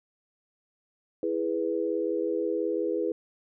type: chord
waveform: sine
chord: E major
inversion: none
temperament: equal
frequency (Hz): 329.6 / 415.3 / 493.9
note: E4 / G#4 / B4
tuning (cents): 0 / 0 / 0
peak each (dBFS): -30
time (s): 1.23-3.12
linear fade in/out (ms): 2
effects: none